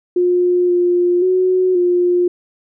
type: tone with pitch steps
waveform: sine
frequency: 356.9 / 353.3 / 369.5 / 354.7 Hz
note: F4 / F4 / F#4 / F4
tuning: +38 / +20 / -2 / +27 cents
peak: -11 dBFS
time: 0.16-2.28 s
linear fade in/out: 5 ms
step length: 530 ms
effects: none